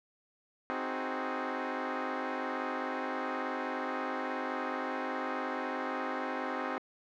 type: chord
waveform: 10% pulse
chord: Ab dominant seventh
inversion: first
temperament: equal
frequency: 261.6 / 311.1 / 370 / 415.3 Hz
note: C4 / Eb4 / Gb4 / Ab4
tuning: 0 / 0 / 0 / 0 cents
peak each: -27 / -31 / -32 / -33 dBFS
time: 0.7-6.78 s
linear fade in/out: 0 ms
effects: low-pass 2000 Hz 12 dB/octave